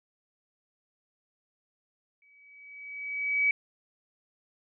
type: tone with exponential growth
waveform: sine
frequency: 2278 Hz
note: C#7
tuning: 47 cents sharp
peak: -20 dBFS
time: 2.22-3.51 s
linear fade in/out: 2 ms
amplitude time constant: 280 ms
effects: none